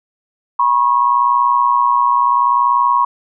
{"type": "tone pair together", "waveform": "sine", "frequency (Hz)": [970.3, 1091], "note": ["B5", "C#6"], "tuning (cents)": [-31, -28], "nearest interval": "major second", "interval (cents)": 203, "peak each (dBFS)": -13, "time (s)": [0.59, 3.05], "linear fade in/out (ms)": 5, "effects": []}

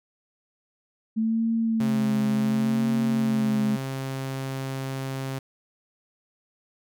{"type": "tone with vibrato", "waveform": "sine", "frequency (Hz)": 220, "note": "A3", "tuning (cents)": 0, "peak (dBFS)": -21, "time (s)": [1.16, 3.77], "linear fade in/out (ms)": 20, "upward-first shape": "sine", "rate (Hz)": 0.69, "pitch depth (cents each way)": 58}
{"type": "tone", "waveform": "sawtooth", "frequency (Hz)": 133.9, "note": "C3", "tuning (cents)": 40, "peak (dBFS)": -25, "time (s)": [1.8, 5.39], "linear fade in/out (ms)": 5}
{"effects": []}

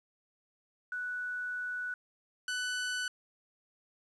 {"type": "tone pair in turn", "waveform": ["sine", "sawtooth"], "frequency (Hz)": [1480, 1492.9], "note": ["F#6", "F#6"], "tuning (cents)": [0, 15], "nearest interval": "unison", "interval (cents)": 15, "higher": "second", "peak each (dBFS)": [-34, -29], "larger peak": "second", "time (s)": [[0.92, 1.94], [2.48, 3.08]], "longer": "first", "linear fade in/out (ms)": 2, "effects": ["resampled to 22050 Hz", "11-bit"]}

